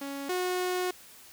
sawtooth tone pair in turn, 278.3 / 363.7 Hz, C#4 / F#4, +7 / -30 cents, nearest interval perfect fourth, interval 463 cents, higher second, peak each -31 / -24 dBFS, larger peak second, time 0.01-0.29 / 0.29-0.91 s, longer second, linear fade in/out 5 ms, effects white hiss -52 dBFS RMS until 1.32 s

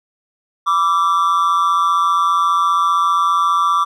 triangle tone with amplitude modulation, 1167 Hz, D6, 11 cents flat, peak -7 dBFS, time 0.66-3.85 s, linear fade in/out 20 ms, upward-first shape sine, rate 175 Hz, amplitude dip 75%, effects none

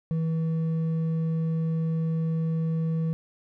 sine tone with hard clipping, 161.9 Hz, E3, 31 cents flat, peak -25 dBFS, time 0.11-3.13 s, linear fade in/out 0 ms, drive 4 dB, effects none

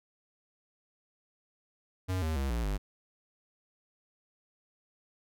square tone with pitch steps, 92.7 / 79.31 / 67.86 / 58.06 / 49.68 Hz, F#2 / D#2 / C#2 / A#1 / G1, +4 / +34 / -36 / -6 / +24 cents, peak -30 dBFS, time 2.08-2.78 s, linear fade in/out 20 ms, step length 140 ms, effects none

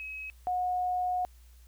sine tone pair in turn, 2555 / 726.4 Hz, D#7 / F#5, +45 / -32 cents, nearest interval octave + minor seventh, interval 2177 cents, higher first, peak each -37 / -27 dBFS, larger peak second, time 0-0.3 / 0.47-1.25 s, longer second, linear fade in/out 0 ms, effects added 60 Hz sine -52 dBFS peak until 1.67 s + white hiss -65 dBFS RMS until 1.67 s

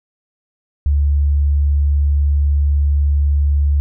sine tone, 71.9 Hz, D2, 36 cents flat, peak -11 dBFS, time 0.86-3.8 s, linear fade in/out 0 ms, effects none

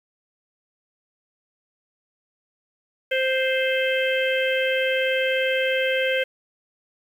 harmonic tone, 523.3 Hz, C5, in tune, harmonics 1 / 3 / 4 / 5 / 6, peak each -22 / -27 / -28 / -29 / -30 dBFS, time 3.11-6.24 s, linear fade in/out 10 ms, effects 8-bit

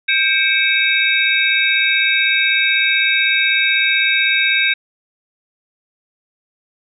sine tone cluster, 1585 / 2221 / 2337 / 2593 / 3762 Hz, G6 / C#7 / D7 / E7 / A#7, +19 / +3 / -9 / -29 / +15 cents, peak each -19 dBFS, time 0.08-4.74 s, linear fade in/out 10 ms, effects none

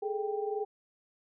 sine tone cluster, 415.7 / 437.4 / 787 Hz, G#4 / A4 / G5, +2 / -10 / +7 cents, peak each -33 / -36 / -38 dBFS, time 0.02-0.65 s, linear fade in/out 10 ms, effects none

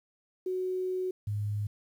sine tone pair in turn, 370 / 103.83 Hz, F#4 / G#2, 0 / 0 cents, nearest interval octave + minor seventh, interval 2200 cents, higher first, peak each -29 / -29 dBFS, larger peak neither, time 0.46-1.11 / 1.27-1.67 s, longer first, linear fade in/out 5 ms, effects 10-bit

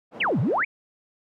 white band-pass noise, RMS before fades -40 dBFS, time 0.11-0.65 s, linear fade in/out 50 ms, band 180 to 580 Hz, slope 12 dB/octave
sine exponential two-way sweep, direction down then up, 3322 to 108.4 to 2527 Hz, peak -20 dBFS, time 0.2-0.65 s, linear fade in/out 10 ms, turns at 0.4 s
effects none

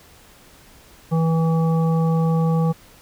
harmonic tone, 163.1 Hz, E3, 18 cents flat, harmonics 1 / 3 / 5 / 7, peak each -16 / -26 / -30 / -33 dBFS, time 1.11-2.73 s, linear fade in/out 20 ms, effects pink hiss -49 dBFS RMS until 3.01 s

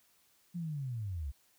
sine linear sweep, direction down, 178.5 to 63.2 Hz, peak -35 dBFS, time 0.54-1.32 s, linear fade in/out 20 ms, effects white hiss -69 dBFS RMS until 1.58 s

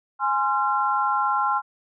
sine chord, F minor, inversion first, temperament equal with one note detuned, 830.6 / 1046.5 / 1369 Hz, Ab5 / C6 / F6, 0 / 0 / -35 cents, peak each -24 dBFS, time 0.19-1.62 s, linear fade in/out 50 ms, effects none

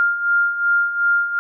sine beating tone pair, 1400 / 1402.7 Hz, F6 / F6, +4 / +7 cents, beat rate 2.7 Hz, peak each -22 / -16 dBFS, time 0-1.39 s, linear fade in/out 0 ms, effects none

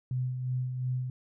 sine tone with tremolo, 127.1 Hz, C3, 50 cents flat, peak -27 dBFS, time 0.11-1.1 s, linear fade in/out 2 ms, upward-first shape sine, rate 2.8 Hz, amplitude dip 45%, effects none

